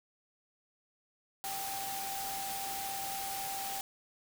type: tone in noise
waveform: sine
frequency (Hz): 784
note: G5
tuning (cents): 0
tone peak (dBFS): -39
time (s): 1.44-3.81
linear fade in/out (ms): 0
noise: white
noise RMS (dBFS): -40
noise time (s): 1.44-3.81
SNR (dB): -2
effects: none